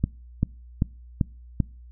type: click train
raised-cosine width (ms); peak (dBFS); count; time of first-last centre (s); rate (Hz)
5; -8; 5; 0.04-1.603; 2.56
effects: noise-tail reverb RT60 0.4 s tail -26 dB re dry + added 60 Hz sine -43 dBFS peak until 1.91 s